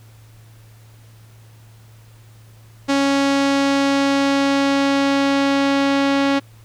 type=tone with low-pass filter sweep; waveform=sawtooth; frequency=277.2 Hz; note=C#4; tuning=in tune; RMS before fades=-17 dBFS; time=2.88-6.4 s; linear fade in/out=20 ms; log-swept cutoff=6000 to 4000 Hz; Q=0.99; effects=added 111 Hz sine -43 dBFS peak until 6.64 s + pink hiss -53 dBFS RMS until 6.64 s